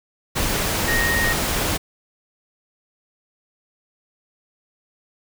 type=tone in noise; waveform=sine; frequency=1864.7 Hz; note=A#6; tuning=in tune; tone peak=-20 dBFS; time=0.87-1.34 s; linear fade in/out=20 ms; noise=pink; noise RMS=-22 dBFS; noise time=0.35-1.78 s; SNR=-1 dB; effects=none